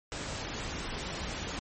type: noise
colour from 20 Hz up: pink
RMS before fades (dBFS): -37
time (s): 0.12-1.59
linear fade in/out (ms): 0
effects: MP3 32 kbps